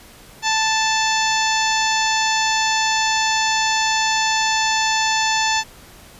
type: harmonic tone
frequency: 880 Hz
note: A5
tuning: in tune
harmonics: 1 / 2 / 3 / 4 / 5 / 6 / 7 / 8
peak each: -20 / -23 / -25 / -26 / -27 / -28 / -28 / -29 dBFS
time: 0.42-5.64 s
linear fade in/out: 50 ms
effects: pink hiss -44 dBFS RMS until 6.19 s + resampled to 32000 Hz